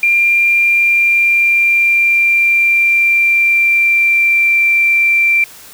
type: tone with pitch glide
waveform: sine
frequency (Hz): 2387 to 2354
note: D7 to D7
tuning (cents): +28 to +3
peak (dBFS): -8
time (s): 0.03-5.44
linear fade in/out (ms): 2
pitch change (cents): -25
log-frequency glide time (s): 0.61-4.68
effects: white hiss -37 dBFS RMS until 5.73 s